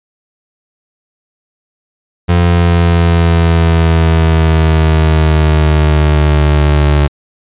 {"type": "exponential sweep", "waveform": "30% pulse", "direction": "down", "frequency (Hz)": [87, 73.2], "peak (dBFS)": -4, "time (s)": [2.28, 7.08], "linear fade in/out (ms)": 20, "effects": ["resampled to 8000 Hz"]}